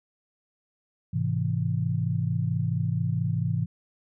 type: chord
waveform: sine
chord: Ab augmented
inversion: none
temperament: equal with one note detuned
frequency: 106.38 / 130.81 / 164.81 Hz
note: Ab2 / C3 / E3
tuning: +42 / 0 / 0 cents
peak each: -28 dBFS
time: 1.13-3.66 s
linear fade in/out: 10 ms
effects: none